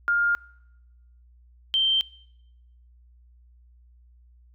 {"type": "tone pair in turn", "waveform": "sine", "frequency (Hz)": [1409, 3132], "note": ["F6", "G7"], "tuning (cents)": [15, -2], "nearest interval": "octave + major second", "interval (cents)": 1383, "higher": "second", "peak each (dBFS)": -19, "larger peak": "neither", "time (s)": [[0.08, 0.35], [1.74, 2.01]], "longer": "neither", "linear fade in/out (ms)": 0, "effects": ["noise-tail reverb RT60 0.9 s tail -24 dB re dry", "added 60 Hz sine -52 dBFS peak until 4.54 s"]}